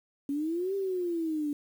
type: exponential two-way sweep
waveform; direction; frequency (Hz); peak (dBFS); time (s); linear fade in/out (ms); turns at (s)
sine; up then down; 276 to 397.9 to 288.1; -28; 0.29-1.53; 2; 0.75
effects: 9-bit